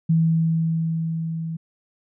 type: tone with level ramp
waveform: sine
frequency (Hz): 163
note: E3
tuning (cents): -19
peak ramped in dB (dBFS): -14 to -26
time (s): 0.09-1.57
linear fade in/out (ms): 10
effects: none